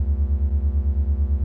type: beating tone pair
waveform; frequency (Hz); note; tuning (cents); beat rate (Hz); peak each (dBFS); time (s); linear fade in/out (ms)
triangle; 68.5 / 77.5; C#2 / D#2; -20 / -6; 9; -17 / -21; 0-1.44; 5
effects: none